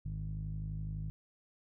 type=tone with low-pass filter; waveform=sawtooth; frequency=51.91 Hz; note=G#1; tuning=in tune; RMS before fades=-39 dBFS; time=0.05-1.1 s; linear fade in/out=0 ms; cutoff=140 Hz; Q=6.6; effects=none